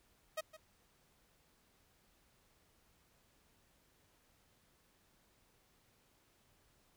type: tone with echo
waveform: sawtooth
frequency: 629 Hz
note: D#5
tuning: 19 cents sharp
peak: -33 dBFS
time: 0.37-0.41 s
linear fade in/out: 10 ms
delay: 160 ms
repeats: 1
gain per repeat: -15 dB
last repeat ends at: 0.57 s
effects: pink hiss -72 dBFS RMS until 6.96 s